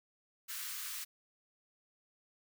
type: high-pass noise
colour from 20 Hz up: white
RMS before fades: -42 dBFS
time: 0.48-1.05 s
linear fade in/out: 20 ms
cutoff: 1100 Hz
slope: 48 dB/octave
effects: none